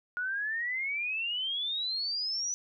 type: exponential sweep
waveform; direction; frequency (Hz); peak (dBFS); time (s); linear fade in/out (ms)
sine; up; 1440 to 6000; -30; 0.17-2.54; 0
effects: none